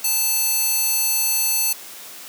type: tone with high-pass filter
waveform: square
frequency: 880 Hz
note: A5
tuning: in tune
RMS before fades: -20 dBFS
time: 0.04-1.73 s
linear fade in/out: 5 ms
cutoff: 7100 Hz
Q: 0.53
effects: white hiss -38 dBFS RMS until 2.28 s + high-pass 200 Hz 12 dB/octave